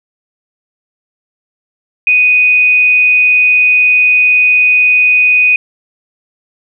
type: tone with amplitude modulation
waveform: sine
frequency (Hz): 2489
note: D#7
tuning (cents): 0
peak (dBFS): -4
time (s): 2.07-5.56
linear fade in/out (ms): 2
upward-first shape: sine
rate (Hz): 237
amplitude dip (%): 25
effects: none